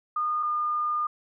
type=tone pair in turn; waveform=sine; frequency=1222 / 1213.6 Hz; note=D#6 / D#6; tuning=-32 / -44 cents; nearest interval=unison; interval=12 cents; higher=first; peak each=-24 dBFS; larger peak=neither; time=0.16-0.43 / 0.43-1.07 s; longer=second; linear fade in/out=5 ms; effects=none